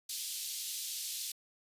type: high-pass noise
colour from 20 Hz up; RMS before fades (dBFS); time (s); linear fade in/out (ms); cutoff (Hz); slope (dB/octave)
pink; -39; 0.09-1.32; 5; 3500; 24
effects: resampled to 32000 Hz